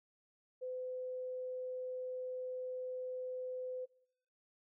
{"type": "tone", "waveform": "sine", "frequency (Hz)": 508, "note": "B4", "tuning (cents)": 49, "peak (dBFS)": -39, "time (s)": [0.61, 3.86], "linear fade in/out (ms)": 20, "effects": ["noise-tail reverb RT60 0.7 s tail -22 dB re dry"]}